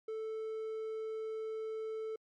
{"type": "tone", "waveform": "triangle", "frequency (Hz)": 440, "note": "A4", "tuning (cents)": 0, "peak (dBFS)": -35, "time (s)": [0.08, 2.16], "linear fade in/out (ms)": 5, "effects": ["MP3 48 kbps"]}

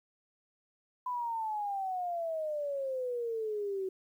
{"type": "exponential sweep", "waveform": "sine", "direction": "down", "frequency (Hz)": [1007, 374], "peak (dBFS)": -32, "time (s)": [1.06, 3.89], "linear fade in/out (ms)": 5, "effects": ["11-bit"]}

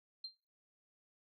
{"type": "tone with exponential decay", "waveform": "sine", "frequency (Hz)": 4165, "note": "C8", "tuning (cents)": -9, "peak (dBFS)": -38, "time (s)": [0.24, 0.36], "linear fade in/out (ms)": 5, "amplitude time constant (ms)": 25, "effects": ["noise-tail reverb RT60 0.4 s tail -21 dB re dry"]}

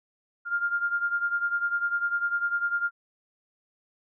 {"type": "beating tone pair", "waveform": "sine", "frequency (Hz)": [1400, 1410], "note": ["F6", "F6"], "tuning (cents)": [4, 16], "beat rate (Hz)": 10, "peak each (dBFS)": [-26, -30], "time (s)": [0.45, 2.91], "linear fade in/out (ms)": 50, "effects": []}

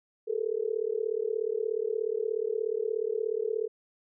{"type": "tone with amplitude modulation", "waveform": "sine", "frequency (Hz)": 440, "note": "A4", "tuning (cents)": 0, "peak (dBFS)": -23, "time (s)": [0.27, 3.68], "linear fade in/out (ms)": 20, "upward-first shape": "sine", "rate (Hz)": 36.8, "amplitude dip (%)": 100, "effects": []}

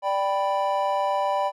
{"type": "chord", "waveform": "triangle", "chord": "G major", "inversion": "second", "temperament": "equal", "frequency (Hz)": [587.3, 784, 987.8], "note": ["D5", "G5", "B5"], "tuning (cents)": [0, 0, 0], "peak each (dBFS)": -24, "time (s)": [0.02, 1.52], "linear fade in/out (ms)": 50, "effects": []}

